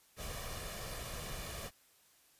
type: noise with comb filter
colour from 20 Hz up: pink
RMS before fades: -43 dBFS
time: 0.16-1.71 s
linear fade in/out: 50 ms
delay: 1.7 ms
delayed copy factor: +0.55
effects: white hiss -67 dBFS RMS until 2.39 s + resampled to 32000 Hz